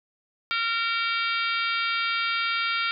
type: harmonic tone with a mistuned harmonic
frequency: 459.8 Hz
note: A#4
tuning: 24 cents flat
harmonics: 3 / 4 / 5 / 6 / 7 / 8 / 9 / 10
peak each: -27 / -37 / -29 / -34 / -34 / -34 / -41 / -37 dBFS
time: 0.51-2.91 s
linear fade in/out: 0 ms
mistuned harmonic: 10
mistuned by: +36 cents
effects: none